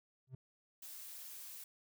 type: tone with exponential growth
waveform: triangle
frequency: 130 Hz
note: C3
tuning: 11 cents flat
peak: -39 dBFS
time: 0.27-0.35 s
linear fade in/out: 5 ms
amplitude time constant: 17 ms
type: noise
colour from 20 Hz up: blue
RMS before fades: -50 dBFS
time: 0.82-1.64 s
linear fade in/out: 5 ms
effects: none